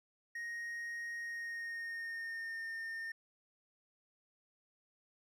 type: tone with pitch glide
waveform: triangle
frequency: 1871 to 1818.8 Hz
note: A#6 to A#6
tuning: +6 to -43 cents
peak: -38 dBFS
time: 0.35-3.12 s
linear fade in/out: 5 ms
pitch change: -49 cents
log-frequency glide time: 1.17-2.66 s
effects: none